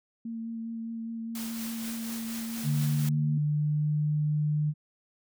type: tone with vibrato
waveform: sine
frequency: 227.8 Hz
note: A#3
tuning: 40 cents flat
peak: -33 dBFS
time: 0.25-3.38 s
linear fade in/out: 5 ms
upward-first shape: sine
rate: 4.9 Hz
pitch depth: 13 cents each way
type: noise with tremolo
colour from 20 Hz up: white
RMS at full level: -39 dBFS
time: 1.35-3.09 s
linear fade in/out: 2 ms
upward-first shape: triangle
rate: 4.2 Hz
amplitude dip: 40%
type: tone with pitch glide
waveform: sine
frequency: 146.83 to 150.35 Hz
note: D3 to D3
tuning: 0 to +41 cents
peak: -24 dBFS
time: 2.63-4.74 s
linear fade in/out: 50 ms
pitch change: +41 cents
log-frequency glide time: 2.87-3.85 s
effects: none